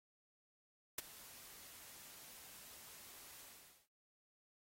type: noise with ADSR envelope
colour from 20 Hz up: white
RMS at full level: -38 dBFS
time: 0.98-3.88 s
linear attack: 4 ms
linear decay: 19 ms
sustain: -19 dB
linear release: 450 ms
effects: noise-tail reverb RT60 0.2 s tail -20 dB re dry + AAC 48 kbps